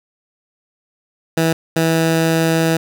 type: tone bursts at uneven times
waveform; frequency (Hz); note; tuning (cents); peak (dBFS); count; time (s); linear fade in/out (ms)
15% pulse; 163.1; E3; -18; -7; 2; 1.37-1.53 / 1.76-2.77; 5
effects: none